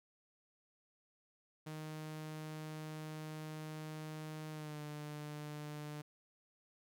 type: tone with pitch glide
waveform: sawtooth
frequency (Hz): 155.2 to 149.48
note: D#3 to D3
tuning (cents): -4 to +31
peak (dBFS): -40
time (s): 1.66-6.02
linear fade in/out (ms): 10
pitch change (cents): -65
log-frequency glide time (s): 4.51-4.79
effects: none